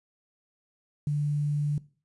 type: tone with quantisation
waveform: sine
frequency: 146.83 Hz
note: D3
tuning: in tune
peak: -24 dBFS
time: 1.07-1.78 s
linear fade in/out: 2 ms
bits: 9
effects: noise-tail reverb RT60 0.4 s tail -20 dB re dry + resampled to 24000 Hz